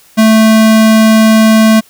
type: tone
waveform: square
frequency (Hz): 220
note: A3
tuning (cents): 0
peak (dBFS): -4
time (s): 0.17-1.81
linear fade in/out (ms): 20
effects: white hiss -44 dBFS RMS until 1.89 s

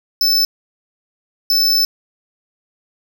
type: tone bursts at uneven times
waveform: square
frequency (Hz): 5274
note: E8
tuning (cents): 0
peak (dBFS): -12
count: 2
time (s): 0.21-0.45 / 1.5-1.85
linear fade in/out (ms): 2
effects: none

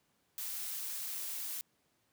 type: noise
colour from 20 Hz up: blue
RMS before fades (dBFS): -40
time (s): 0.38-1.61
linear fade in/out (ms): 0
effects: pink hiss -75 dBFS RMS until 2.12 s + high-pass 100 Hz 12 dB/octave

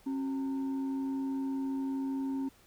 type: tone with frequency modulation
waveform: sine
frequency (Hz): 270.5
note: C#4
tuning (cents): -42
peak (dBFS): -30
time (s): 0.06-2.49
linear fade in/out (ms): 10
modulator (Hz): 642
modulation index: 0.28
effects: tanh soft clip ceiling -26 dBFS + pink hiss -62 dBFS RMS until 2.66 s

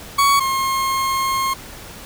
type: tone pair in turn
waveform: 40% pulse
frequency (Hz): 1120 / 1072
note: C#6 / C6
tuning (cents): +18 / +42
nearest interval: minor second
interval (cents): 76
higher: first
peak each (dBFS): -11 / -17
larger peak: first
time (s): 0.18-0.4 / 0.4-1.54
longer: second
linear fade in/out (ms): 10
effects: pink hiss -37 dBFS RMS until 2.05 s

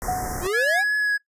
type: band-stop noise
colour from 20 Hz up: pink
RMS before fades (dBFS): -30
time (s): 0.02-0.47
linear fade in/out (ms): 0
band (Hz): 2000 to 5300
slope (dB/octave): 96
type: tone with exponential decay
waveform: sine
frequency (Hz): 735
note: F#5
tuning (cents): -12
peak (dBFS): -20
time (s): 0.08-0.82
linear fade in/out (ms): 5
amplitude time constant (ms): 160
type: exponential sweep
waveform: square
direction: up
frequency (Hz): 336.2 to 830.6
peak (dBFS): -23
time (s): 0.41-0.84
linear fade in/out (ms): 50
type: tone with vibrato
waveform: triangle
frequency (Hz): 1683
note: G#6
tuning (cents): +23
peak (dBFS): -17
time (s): 0.53-1.18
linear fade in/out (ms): 20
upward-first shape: triangle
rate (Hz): 2.9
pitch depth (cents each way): 19
effects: noise-tail reverb RT60 0.1 s tail -20 dB re dry + resampled to 32000 Hz

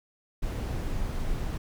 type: noise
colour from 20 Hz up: brown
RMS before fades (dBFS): -30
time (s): 0.42-1.58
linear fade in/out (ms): 10
effects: none

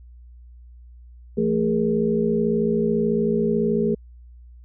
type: tone cluster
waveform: sine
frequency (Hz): 168.4 / 222.1 / 413.1 / 471.4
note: E3 / A3 / G#4 / A#4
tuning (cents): +37 / +16 / -9 / +19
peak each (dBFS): -27 / -22 / -22 / -26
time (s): 1.37-3.95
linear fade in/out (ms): 10
effects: added 60 Hz sine -42 dBFS peak until 4.64 s

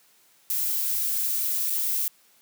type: noise with dropouts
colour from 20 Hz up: violet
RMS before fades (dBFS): -26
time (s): 0.5-2.08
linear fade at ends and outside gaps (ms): 1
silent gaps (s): 1.699-1.703
effects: white hiss -60 dBFS RMS until 2.41 s + high-pass 150 Hz 12 dB/octave

